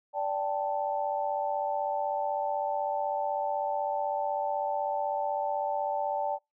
sine chord, D suspended fourth, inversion none, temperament equal with one note detuned, 583.3 / 784 / 880 Hz, D5 / G5 / A5, -12 / 0 / 0 cents, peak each -32 dBFS, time 0.13-6.39 s, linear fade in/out 50 ms, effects noise-tail reverb RT60 0.2 s tail -26 dB re dry

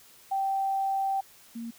sine tone pair in turn, 779 / 231.6 Hz, G5 / A#3, -11 / -11 cents, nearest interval octave + major sixth, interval 2100 cents, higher first, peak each -25 / -34 dBFS, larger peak first, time 0.31-1.21 / 1.55-1.71 s, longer first, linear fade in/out 10 ms, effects white hiss -55 dBFS RMS until 1.78 s

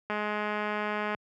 click train, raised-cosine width 0.5 ms, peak -17 dBFS, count 221, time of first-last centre 0.1-1.148 s, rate 210 Hz, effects high-pass 100 Hz 12 dB/octave

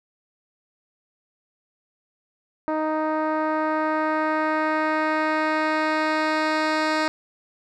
10% pulse tone with low-pass filter sweep, 311.1 Hz, D#4, in tune, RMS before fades -23 dBFS, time 2.68-7.08 s, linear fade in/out 0 ms, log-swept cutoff 900 to 4900 Hz, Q 0.9, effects none

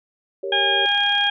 sine chord, G diminished, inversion none, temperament equal, 392 / 466.2 / 554.4 Hz, G4 / Bb4 / Db5, 0 / 0 / 0 cents, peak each -27 / -32 / -29 dBFS, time 0.43-0.86 s, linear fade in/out 5 ms
harmonic tone, 814 Hz, G#5, 35 cents flat, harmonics 1 / 2 / 3 / 4, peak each -24 / -22 / -28 / -19 dBFS, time 0.52-1.3 s, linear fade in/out 5 ms
click train, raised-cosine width 0.2 ms, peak -22 dBFS, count 15, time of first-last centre 0.86-1.269 s, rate 34.2 Hz
effects none

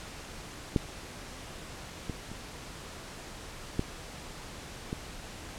clicks, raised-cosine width 3 ms, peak -11 / -21 / -29 / -14 / -19 dBFS, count 5, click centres 0.762 / 2.097 / 2.316 / 3.794 / 4.929 s, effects pink hiss -44 dBFS RMS until 5.58 s + low-pass 9000 Hz 12 dB/octave

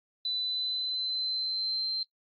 sine tone with pitch glide, 3993 to 4127 Hz, B7 to C8, +18 to -25 cents, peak -29 dBFS, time 0.25-2.03 s, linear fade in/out 2 ms, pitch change +57 cents, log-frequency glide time 0.37-1.89 s, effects noise-tail reverb RT60 0.1 s tail -19 dB re dry + AAC 32 kbps

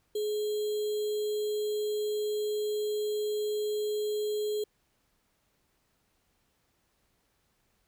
sine tone with sample-and-hold, 422.1 Hz, G#4, 28 cents sharp, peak -28 dBFS, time 0.15-4.64 s, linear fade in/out 5 ms, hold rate 3675 Hz, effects pink hiss -73 dBFS RMS until 7.87 s

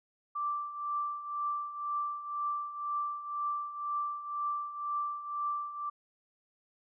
sine tone with tremolo, 1173 Hz, D6, 2 cents flat, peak -29 dBFS, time 0.35-5.9 s, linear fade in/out 10 ms, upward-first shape triangle, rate 2 Hz, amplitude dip 75%, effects none

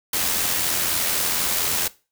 white noise with amplitude modulation, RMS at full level -21 dBFS, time 0.13-1.88 s, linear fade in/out 5 ms, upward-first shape sine, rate 84.1 Hz, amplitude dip 35%, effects noise-tail reverb RT60 0.3 s tail -19 dB re dry

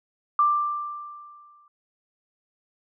sine tone with exponential decay, 1181 Hz, D6, 9 cents sharp, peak -15 dBFS, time 0.39-1.68 s, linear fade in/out 2 ms, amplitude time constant 280 ms, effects none

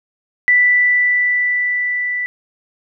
sine tone with level ramp, 1975.5 Hz, B6, in tune, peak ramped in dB -8 to -18 dBFS, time 0.48-2.26 s, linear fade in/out 0 ms, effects none

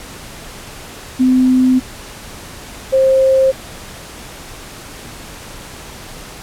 sine tone pair in turn, 256.2 / 529.9 Hz, C4 / C5, -36 / +22 cents, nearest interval octave + minor second, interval 1258 cents, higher second, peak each -8 dBFS, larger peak neither, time 1.19-1.8 / 2.92-3.52 s, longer first, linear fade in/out 20 ms, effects pink hiss -33 dBFS RMS until 6.42 s + low-pass 12000 Hz 12 dB/octave

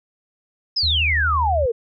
sine exponential sweep, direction down, 5274 to 440.8 Hz, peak -17 dBFS, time 0.76-1.72 s, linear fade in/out 10 ms
sine tone with vibrato, 77.78 Hz, D#2, in tune, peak -21 dBFS, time 0.83-1.66 s, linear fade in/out 5 ms, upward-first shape sine, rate 12 Hz, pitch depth 58 cents each way
effects none

